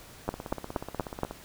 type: two click trains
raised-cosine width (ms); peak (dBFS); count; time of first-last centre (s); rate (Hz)
1; -22 / -13; 18 / 5; 0.28-1.31 / 0.29-1.233; 16.5 / 4.24
effects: pink hiss -50 dBFS RMS until 1.44 s